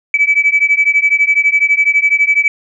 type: beating tone pair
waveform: sine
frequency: 2291 / 2303 Hz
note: D7 / D7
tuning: -44 / -34 cents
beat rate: 12 Hz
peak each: -11 dBFS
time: 0.14-2.48 s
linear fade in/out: 2 ms
effects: tanh soft clip ceiling -1 dBFS